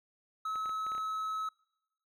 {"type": "tone", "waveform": "triangle", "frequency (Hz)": 1290, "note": "E6", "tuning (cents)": -38, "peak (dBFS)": -31, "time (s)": [0.45, 1.49], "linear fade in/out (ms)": 5}
{"type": "clicks", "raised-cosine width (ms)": 0.5, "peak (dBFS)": -34, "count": 7, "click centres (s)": [0.557, 0.658, 0.694, 0.866, 0.919, 0.95, 0.98]}
{"effects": ["noise-tail reverb RT60 0.9 s tail -26 dB re dry"]}